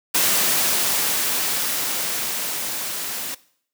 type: noise with level ramp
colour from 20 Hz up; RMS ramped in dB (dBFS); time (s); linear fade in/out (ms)
white; -18 to -29; 0.14-3.35; 10
effects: noise-tail reverb RT60 0.6 s tail -20 dB re dry + high-pass 150 Hz 12 dB/octave